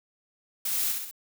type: noise with echo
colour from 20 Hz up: blue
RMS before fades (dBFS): -29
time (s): 0.65-0.92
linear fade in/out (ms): 5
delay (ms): 64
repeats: 3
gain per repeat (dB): -4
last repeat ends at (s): 1.112
effects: none